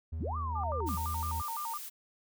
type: tone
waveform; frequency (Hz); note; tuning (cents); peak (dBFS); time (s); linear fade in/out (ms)
triangle; 80.3; E2; -45; -32; 0.12-1.42; 10
type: linear two-way sweep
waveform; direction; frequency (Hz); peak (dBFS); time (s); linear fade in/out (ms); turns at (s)
sine; up then down; 44.66 to 1225 to 151.9; -35; 0.19-0.96; 10; 0.37
type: tone with vibrato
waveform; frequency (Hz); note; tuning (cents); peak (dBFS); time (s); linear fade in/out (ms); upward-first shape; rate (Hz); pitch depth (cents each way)
sine; 1046.5; C6; 0; -35; 0.55-1.78; 10; square; 5.9; 230
type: noise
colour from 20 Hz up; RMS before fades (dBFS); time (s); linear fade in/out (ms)
blue; -43; 0.86-1.9; 20
effects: none